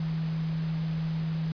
sine tone in noise, 160.7 Hz, E3, 44 cents flat, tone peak -27 dBFS, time 0-1.52 s, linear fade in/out 2 ms, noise pink, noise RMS -45 dBFS, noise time 0-1.52 s, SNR +15 dB, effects resampled to 11025 Hz

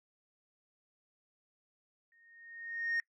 sine tone with exponential growth, 1851 Hz, A#6, 13 cents flat, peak -26 dBFS, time 2.12-3 s, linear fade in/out 1 ms, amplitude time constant 190 ms, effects noise-tail reverb RT60 0.1 s tail -25 dB re dry + tanh soft clip ceiling -28 dBFS

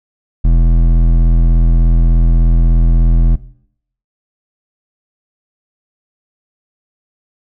sine tone with hard clipping, 41.7 Hz, E1, 21 cents sharp, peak -8 dBFS, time 0.44-3.36 s, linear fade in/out 10 ms, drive 11 dB, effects noise-tail reverb RT60 0.7 s tail -19 dB re dry

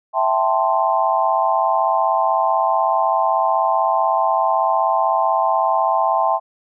sine chord, A minor seventh, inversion second, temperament equal, 659.3 / 784 / 880 / 1046.5 Hz, E5 / G5 / A5 / C6, 0 / 0 / 0 / 0 cents, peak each -20 dBFS, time 0.13-6.4 s, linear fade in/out 50 ms, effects none

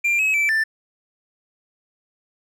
triangle tone with pitch steps, 2381 / 2563 / 2324 / 1774 Hz, D7 / E7 / D7 / A6, +23 / -49 / -19 / +14 cents, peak -15 dBFS, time 0.04-0.64 s, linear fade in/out 10 ms, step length 150 ms, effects none

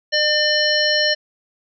harmonic tone with a mistuned harmonic, 600 Hz, D5, 37 cents sharp, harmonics 1 / 3 / 5 / 7 / 9, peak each -21 / -20 / -23 / -21 / -22 dBFS, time 0.12-1.15 s, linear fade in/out 20 ms, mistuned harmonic 9, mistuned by +21 cents, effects none

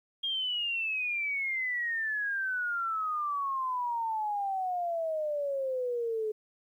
sine exponential sweep, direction down, 3251 to 424.9 Hz, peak -29 dBFS, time 0.23-6.32 s, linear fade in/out 10 ms, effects 11-bit

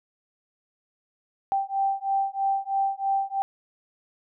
sine beating tone pair, 782 / 785.1 Hz, G5 / G5, -4 / +2 cents, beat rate 3.1 Hz, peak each -26 dBFS, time 1.52-3.42 s, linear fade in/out 0 ms, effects none

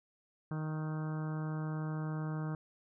harmonic tone with a mistuned harmonic, 155.5 Hz, D#3, 1 cent flat, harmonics 1 / 2 / 3 / 4 / 5 / 6 / 7 / 8 / 9 / 10, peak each -35 / -44 / -50 / -52 / -53 / -54 / -53 / -53 / -56 / -55 dBFS, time 0.51-2.55 s, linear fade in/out 2 ms, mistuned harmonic 8, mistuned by +18 cents, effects none

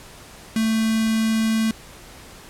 square tone with notch filter, 222.1 Hz, A3, 16 cents sharp, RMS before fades -20 dBFS, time 0.56-1.71 s, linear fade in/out 2 ms, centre 760 Hz, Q 0.65, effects pink hiss -43 dBFS RMS until 2.49 s + low-pass 12000 Hz 12 dB/octave

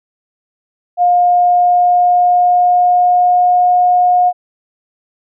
sine tone with pitch glide, 710 to 719.1 Hz, F5 to F#5, +28 to -50 cents, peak -7 dBFS, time 0.97-4.33 s, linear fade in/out 50 ms, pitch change +22 cents, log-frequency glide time 1.08-3.73 s, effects none

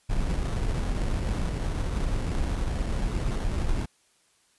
brown noise with sample-and-hold, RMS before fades -27 dBFS, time 0.09-3.86 s, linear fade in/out 10 ms, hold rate 2450 Hz, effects white hiss -65 dBFS RMS until 4.58 s + resampled to 24000 Hz

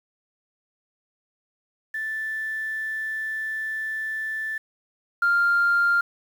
sine tone pair in turn, 1760 / 1396.9 Hz, A6 / F6, 0 / 0 cents, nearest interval major third, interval 400 cents, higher first, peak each -26 / -16 dBFS, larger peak second, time 1.94-4.58 / 5.22-6.01 s, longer first, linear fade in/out 5 ms, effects tanh soft clip ceiling -13 dBFS + 8-bit

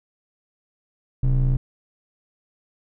triangle ring-modulated tone, 78.6 Hz, D#2, 18 cents sharp, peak -11 dBFS, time 1.23-1.57 s, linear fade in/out 5 ms, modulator 49.2 Hz, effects none

